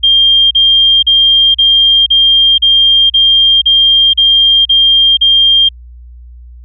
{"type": "tone bursts", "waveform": "sine", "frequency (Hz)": 3200, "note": "G7", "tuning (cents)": 35, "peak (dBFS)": -4, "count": 11, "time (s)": [0.03, 5.69], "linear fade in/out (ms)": 10, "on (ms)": 480, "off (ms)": 38, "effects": ["added 60 Hz sine -30 dBFS peak until 6.64 s"]}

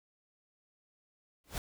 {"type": "noise with exponential growth", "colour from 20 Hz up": "pink", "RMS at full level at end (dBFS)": -33, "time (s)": [1.44, 1.58], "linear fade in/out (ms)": 1, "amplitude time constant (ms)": 29, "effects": []}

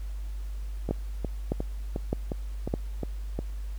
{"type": "two click trains", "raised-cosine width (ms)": 2, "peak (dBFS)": [-17, -13], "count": [8, 4], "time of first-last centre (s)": [[0.89, 3.39], [0.91, 2.739]], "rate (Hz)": [2.8, 1.64], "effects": ["added 50 Hz sine -32 dBFS peak until 3.78 s", "pink hiss -56 dBFS RMS until 3.78 s"]}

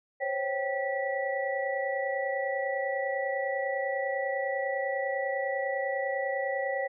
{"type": "tone cluster", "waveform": "sine", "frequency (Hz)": [518, 548, 776, 1951], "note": ["C5", "C#5", "G5", "B6"], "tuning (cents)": [-17, -20, -18, -22], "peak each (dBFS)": [-36, -31, -35, -34], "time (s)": [0.2, 6.88], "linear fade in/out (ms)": 20, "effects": []}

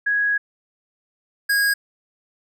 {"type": "tone pair in turn", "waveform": ["sine", "square"], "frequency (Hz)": [1661.2, 1641.2], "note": ["G#6", "G#6"], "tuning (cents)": [0, -21], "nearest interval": "unison", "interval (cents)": 21, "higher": "first", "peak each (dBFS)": -17, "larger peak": "neither", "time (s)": [[0.06, 0.38], [1.49, 1.74]], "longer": "first", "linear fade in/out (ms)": 10, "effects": []}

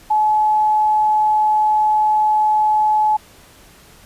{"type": "tone", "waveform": "sine", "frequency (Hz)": 855, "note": "A5", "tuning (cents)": -50, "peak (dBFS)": -12, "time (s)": [0.1, 3.17], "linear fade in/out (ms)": 10, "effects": ["pink hiss -46 dBFS RMS until 4.05 s", "resampled to 32000 Hz"]}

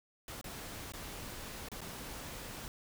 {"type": "noise with dropouts", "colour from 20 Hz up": "pink", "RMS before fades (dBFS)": -45, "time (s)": [0.28, 2.68], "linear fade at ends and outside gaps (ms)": 1, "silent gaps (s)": [[0.413, 0.442], [0.921, 0.936], [1.686, 1.716], [1.807, 1.815]], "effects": []}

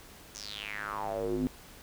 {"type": "tone with band-pass filter sweep", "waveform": "square", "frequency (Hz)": 51.91, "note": "G#1", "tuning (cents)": 0, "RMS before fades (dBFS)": -35, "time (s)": [0.35, 1.47], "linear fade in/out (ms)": 0, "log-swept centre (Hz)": [6300, 240], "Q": 5.9, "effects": ["pink hiss -52 dBFS RMS until 1.82 s"]}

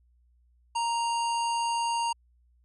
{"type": "harmonic tone", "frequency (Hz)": 932.3, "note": "A#5", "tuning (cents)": 0, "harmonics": [1, 3, 5, 7, 9, 10], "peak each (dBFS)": [-26, -36, -40, -43, -45, -46], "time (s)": [0.75, 2.13], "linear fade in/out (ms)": 10, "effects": ["added 60 Hz sine -61 dBFS peak until 2.64 s"]}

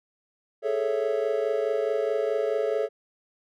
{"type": "chord", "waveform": "triangle", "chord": "A major seventh", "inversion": "third", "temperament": "equal", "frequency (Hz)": [415.3, 440, 554.4, 659.3], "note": ["G#4", "A4", "C#5", "E5"], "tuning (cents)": [0, 0, 0, 0], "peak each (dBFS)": [-28, -25, -27, -30], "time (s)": [0.62, 2.89], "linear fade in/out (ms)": 50, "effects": []}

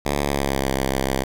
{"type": "tone with pitch glide", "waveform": "5% pulse", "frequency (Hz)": [71.5, 66.71], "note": ["D2", "C2"], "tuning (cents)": [-46, 34], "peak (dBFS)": -9, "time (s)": [0.05, 1.24], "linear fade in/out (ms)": 10, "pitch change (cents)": -120, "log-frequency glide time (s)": [0.2, 0.7], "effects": ["8-bit"]}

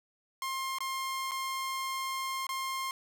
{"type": "tone with dropouts", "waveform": "sawtooth", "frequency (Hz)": 1062, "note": "C6", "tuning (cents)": 25, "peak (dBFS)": -29, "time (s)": [0.42, 2.91], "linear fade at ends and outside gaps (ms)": 1, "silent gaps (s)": [[0.785, 0.805], [1.311, 1.317], [2.468, 2.491]], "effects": []}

